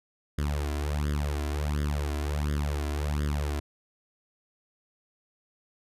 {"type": "tone with flanger", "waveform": "sawtooth", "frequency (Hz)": 73.42, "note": "D2", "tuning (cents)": 0, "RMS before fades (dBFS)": -29, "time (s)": [0.38, 3.6], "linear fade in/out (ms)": 5, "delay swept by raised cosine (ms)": [0.59, 2.99], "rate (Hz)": 1.4, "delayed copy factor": 1, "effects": ["resampled to 32000 Hz"]}